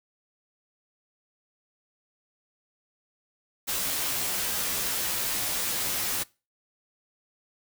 white noise with comb filter, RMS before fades -29 dBFS, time 3.67-6.24 s, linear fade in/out 20 ms, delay 13 ms, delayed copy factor -0.85, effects noise-tail reverb RT60 0.3 s tail -23 dB re dry

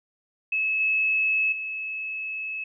sine tone with level steps, 2591 Hz, E7, 30 cents flat, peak -22 / -20 / -29 dBFS, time 0.52-2.64 s, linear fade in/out 5 ms, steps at 0.8 / 1.52 s, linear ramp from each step 5 ms, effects none

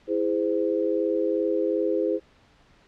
sine chord, E augmented, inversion none, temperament just, 329.6 / 412 / 515 Hz, E4 / G#4 / B#4, 0 / -14 / -28 cents, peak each -26 dBFS, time 0.07-2.2 s, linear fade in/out 50 ms, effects pink hiss -58 dBFS RMS until 2.87 s + low-pass 4000 Hz 12 dB/octave

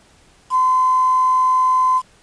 sine tone with quantisation, 1025 Hz, C6, 36 cents flat, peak -12 dBFS, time 0.5-2.02 s, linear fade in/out 50 ms, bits 6, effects pink hiss -52 dBFS RMS until 2.22 s + resampled to 22050 Hz

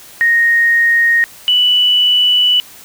sine tone pair in turn, 1863 / 2966 Hz, A#6 / F#7, -2 / +4 cents, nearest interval minor sixth, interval 806 cents, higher second, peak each -8 dBFS, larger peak neither, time 0.21-1.24 / 1.48-2.6 s, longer second, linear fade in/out 0 ms, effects white hiss -38 dBFS RMS until 2.84 s

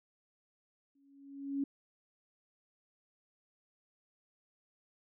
sine tone with exponential growth, 277.9 Hz, C#4, 4 cents sharp, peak -29 dBFS, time 0.95-1.64 s, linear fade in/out 5 ms, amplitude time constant 150 ms, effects none

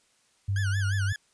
sine tone, 98.8 Hz, G2, 14 cents sharp, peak -24 dBFS, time 0.48-1.13 s, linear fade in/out 10 ms
40% pulse tone with vibrato, 1568 Hz, G6, in tune, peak -32 dBFS, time 0.56-1.16 s, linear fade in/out 2 ms, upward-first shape sine, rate 5.7 Hz, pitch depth 180 cents each way
effects white hiss -66 dBFS RMS until 1.33 s + resampled to 22050 Hz

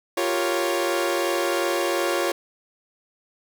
sawtooth chord, G half-diminished seventh, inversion third, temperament equal, 349.2 / 392 / 466.2 / 554.4 Hz, F4 / G4 / Bb4 / Db5, 0 / 0 / 0 / 0 cents, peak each -21 / -26 / -27 / -22 dBFS, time 0.17-2.32 s, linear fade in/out 5 ms, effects none

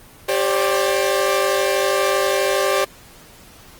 sawtooth chord, G suspended fourth, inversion none, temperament equal with one note detuned, 392 / 534.9 / 587.3 Hz, G4 / C5 / D5, 0 / +38 / 0 cents, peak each -17 dBFS, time 0.28-2.85 s, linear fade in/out 10 ms, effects pink hiss -45 dBFS RMS until 3.79 s + Opus 24 kbps

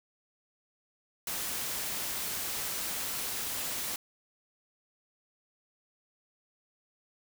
white noise, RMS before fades -35 dBFS, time 1.27-3.96 s, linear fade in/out 2 ms, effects none

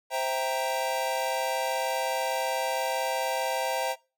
square chord, C dominant seventh, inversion none, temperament equal, 523.3 / 659.3 / 784 / 932.3 Hz, C5 / E5 / G5 / Bb5, 0 / 0 / 0 / 0 cents, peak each -33 dBFS, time 0.1-3.96 s, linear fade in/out 50 ms, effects noise-tail reverb RT60 0.3 s tail -22 dB re dry

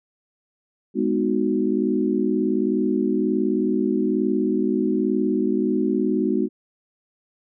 sine chord, G# minor seventh, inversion none, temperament equal with one note detuned, 207.7 / 249.8 / 311.1 / 370 Hz, G#3 / B3 / D#4 / F#4, 0 / +20 / 0 / 0 cents, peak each -24 dBFS, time 0.94-6.49 s, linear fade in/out 50 ms, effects none

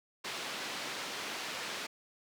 white band-pass noise, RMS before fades -40 dBFS, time 0.24-1.87 s, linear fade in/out 10 ms, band 200 to 3900 Hz, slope 12 dB/octave, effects none

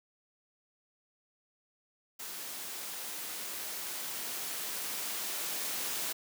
white noise with level ramp, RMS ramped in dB -42 to -35 dBFS, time 2.19-6.13 s, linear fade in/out 10 ms, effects high-pass 200 Hz 12 dB/octave

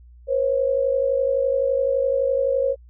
sine tone pair together, 490.2 / 542 Hz, B4 / C#5, -13 / -39 cents, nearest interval major second, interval 174 cents, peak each -23 / -19 dBFS, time 0.27-2.76 s, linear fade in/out 50 ms, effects added 60 Hz sine -44 dBFS peak until 2.89 s

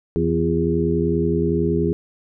harmonic tone with a mistuned harmonic, 82.41 Hz, E2, in tune, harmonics 1 / 2 / 3 / 4 / 5, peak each -26 / -22 / -25 / -23 / -22 dBFS, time 0.16-1.93 s, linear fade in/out 0 ms, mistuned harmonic 4, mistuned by +61 cents, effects none

